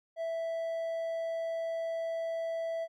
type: tone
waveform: triangle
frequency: 659.3 Hz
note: E5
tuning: in tune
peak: -30 dBFS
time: 0.16-2.88 s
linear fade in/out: 50 ms
effects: none